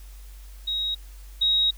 sine tone pair in turn, 3794 / 3794 Hz, A#7 / A#7, +30 / +30 cents, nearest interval unison, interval 0 cents, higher neither, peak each -24 / -18 dBFS, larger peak second, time 0.67-0.95 / 1.41-1.71 s, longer second, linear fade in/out 10 ms, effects added 48 Hz sine -40 dBFS peak until 1.77 s + white hiss -54 dBFS RMS until 1.77 s

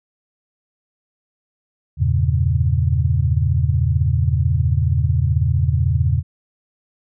sine chord, E diminished seventh, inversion none, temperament equal, 82.41 / 98 / 116.54 / 138.59 Hz, E2 / G2 / Bb2 / Db3, 0 / 0 / 0 / 0 cents, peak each -18 / -22 / -20 / -20 dBFS, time 1.97-6.23 s, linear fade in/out 50 ms, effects none

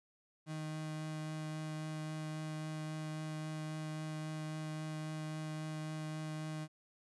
35% pulse tone with vibrato, 155.56 Hz, D#3, in tune, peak -38 dBFS, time 0.46-6.68 s, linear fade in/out 50 ms, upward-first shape triangle, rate 3.7 Hz, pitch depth 9 cents each way, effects resampled to 24000 Hz + 13-bit

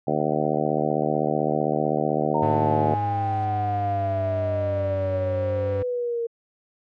harmonic tone, 75.7 Hz, D#2, 47 cents flat, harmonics 2 / 3 / 4 / 5 / 6 / 7 / 8 / 9 / 10, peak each -29 / -29 / -29 / -29 / -29 / -29 / -29 / -29 / -29 dBFS, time 0.07-2.95 s, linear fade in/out 5 ms
blue noise with exponential growth, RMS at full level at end -40 dBFS, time 1.51-3.45 s, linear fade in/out 1 ms, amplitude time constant 420 ms
sine exponential sweep, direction down, 924 to 461.7 Hz, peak -23 dBFS, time 2.34-6.27 s, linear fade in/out 10 ms
45% pulse tone with pitch glide, 106.7 to 95.61 Hz, G#2 to G2, +47 to -43 cents, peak -26 dBFS, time 2.42-5.83 s, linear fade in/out 10 ms, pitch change -190 cents, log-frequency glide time 2.62-4.84 s
effects low-pass 2000 Hz 12 dB/octave + MP3 48 kbps

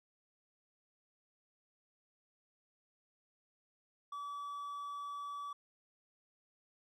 triangle tone, 1148 Hz, D6, 40 cents flat, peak -39 dBFS, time 4.12-5.53 s, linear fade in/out 5 ms, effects none

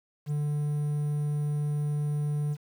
triangle tone with quantisation, 147.7 Hz, D3, 10 cents sharp, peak -24 dBFS, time 0.26-2.57 s, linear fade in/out 50 ms, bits 9, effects none

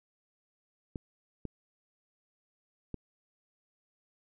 clicks, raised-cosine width 3 ms, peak -24 dBFS, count 3, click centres 0.958 / 1.453 / 2.943 s, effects none

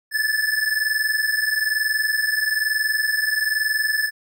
square tone pair together, 1724.9 / 1746 Hz, A6 / A6, -35 / -14 cents, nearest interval unison, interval 21 cents, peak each -24 / -22 dBFS, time 0.11-4.11 s, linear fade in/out 50 ms, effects none

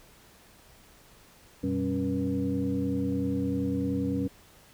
sine tone cluster, 92 / 122.1 / 192.4 / 275.5 / 481.1 Hz, F#2 / B2 / G3 / C#4 / B4, -9 / -19 / -32 / -11 / -45 cents, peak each -35 / -36 / -32 / -28 / -36 dBFS, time 1.63-4.28 s, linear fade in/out 10 ms, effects tanh soft clip ceiling -15 dBFS + pink hiss -56 dBFS RMS until 4.73 s

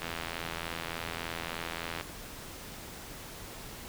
click train, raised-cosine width 0.3 ms, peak -19 dBFS, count 167, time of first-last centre 0.02-2.01 s, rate 83.4 Hz, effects pink hiss -45 dBFS RMS until 3.88 s

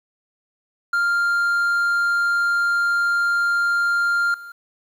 triangle tone with level steps, 1396.9 Hz, F6, in tune, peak -15 / -33 dBFS, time 0.93-4.52 s, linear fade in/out 5 ms, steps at 4.34 s, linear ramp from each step 2 ms, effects 9-bit

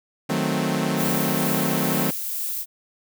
sawtooth chord, D# diminished seventh, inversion none, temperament equal, 155.56 / 185 / 220 / 261.6 Hz, D#3 / F#3 / A3 / C4, 0 / 0 / 0 / 0 cents, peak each -23 dBFS, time 0.29-2.11 s, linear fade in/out 10 ms
violet noise with tremolo, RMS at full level -27 dBFS, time 0.96-2.66 s, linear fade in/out 50 ms, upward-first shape triangle, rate 2.2 Hz, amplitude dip 25%
effects none

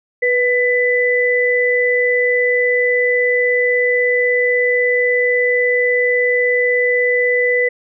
sine tone pair together, 491.7 / 1996 Hz, B4 / B6, -8 / +18 cents, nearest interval 2 octaves, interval 2426 cents, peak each -15 dBFS, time 0.22-7.69 s, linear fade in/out 10 ms, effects none

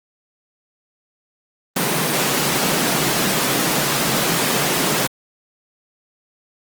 pink high-pass noise, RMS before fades -19 dBFS, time 1.76-5.07 s, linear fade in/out 5 ms, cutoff 130 Hz, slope 96 dB/octave, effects Opus 24 kbps

